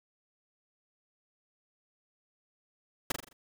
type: noise with echo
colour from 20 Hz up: pink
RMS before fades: -30 dBFS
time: 3.1-3.12 s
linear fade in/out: 5 ms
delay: 42 ms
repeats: 5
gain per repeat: -6 dB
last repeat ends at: 3.33 s
effects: none